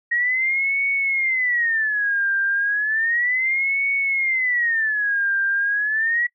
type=tone with vibrato; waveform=sine; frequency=1879 Hz; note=A#6; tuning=13 cents sharp; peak=-18 dBFS; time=0.11-6.27 s; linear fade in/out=10 ms; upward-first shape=sine; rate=0.33 Hz; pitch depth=290 cents each way; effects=noise-tail reverb RT60 0.1 s tail -22 dB re dry